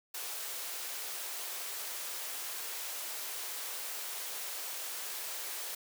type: high-pass noise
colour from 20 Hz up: white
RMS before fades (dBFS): -40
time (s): 0.14-5.75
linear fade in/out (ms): 5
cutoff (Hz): 390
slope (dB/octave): 24
effects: none